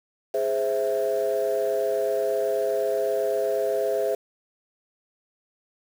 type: chord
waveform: sine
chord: Ab augmented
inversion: none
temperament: equal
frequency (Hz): 415.3 / 523.3 / 659.3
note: Ab4 / C5 / E5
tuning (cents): 0 / 0 / 0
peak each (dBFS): -25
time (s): 0.34-4.15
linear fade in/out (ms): 5
effects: tanh soft clip ceiling -16 dBFS + 7-bit